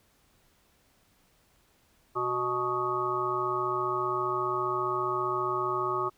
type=harmonic tone with a mistuned harmonic; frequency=123.47 Hz; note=B2; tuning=in tune; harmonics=1 / 3 / 5 / 7 / 9 / 10; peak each=-43 / -32 / -40 / -37 / -31 / -32 dBFS; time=2.15-6.1 s; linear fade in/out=20 ms; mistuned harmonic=10; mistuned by=+16 cents; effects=pink hiss -66 dBFS RMS until 6.17 s